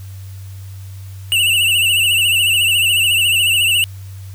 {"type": "tone with vibrato", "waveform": "square", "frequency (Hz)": 2794, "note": "F7", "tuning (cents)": 0, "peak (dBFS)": -12, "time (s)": [1.32, 3.84], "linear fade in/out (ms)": 0, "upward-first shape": "sine", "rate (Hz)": 14, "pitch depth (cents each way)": 95, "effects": ["added 96 Hz sine -29 dBFS peak until 4.34 s", "white hiss -46 dBFS RMS until 4.34 s"]}